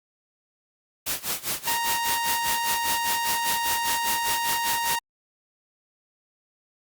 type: noise with tremolo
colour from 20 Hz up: white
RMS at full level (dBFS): -26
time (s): 1.06-4.96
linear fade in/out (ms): 10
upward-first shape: sine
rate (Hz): 5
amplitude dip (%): 90
type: tone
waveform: sawtooth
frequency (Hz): 932.3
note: A#5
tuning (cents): 0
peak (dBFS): -21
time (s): 1.67-4.99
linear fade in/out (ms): 5
effects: Opus 48 kbps